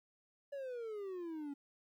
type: exponential sweep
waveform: triangle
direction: down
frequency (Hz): 574 to 277.2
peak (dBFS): -39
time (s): 0.52-1.54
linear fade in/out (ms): 10
effects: 13-bit